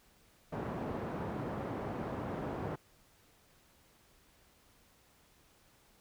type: band-pass noise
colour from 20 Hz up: pink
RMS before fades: -39 dBFS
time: 0.52-2.76 s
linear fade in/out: 10 ms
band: 110 to 940 Hz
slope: 12 dB/octave
effects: pink hiss -66 dBFS RMS until 6 s